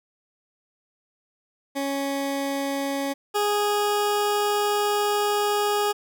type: tone pair in turn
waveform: 20% pulse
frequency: 277.2 / 413.8 Hz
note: C#4 / G#4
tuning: 0 / -6 cents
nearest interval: perfect fifth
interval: 694 cents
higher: second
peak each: -20 / -16 dBFS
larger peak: second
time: 1.75-3.14 / 3.34-5.93 s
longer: second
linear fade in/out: 20 ms
effects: none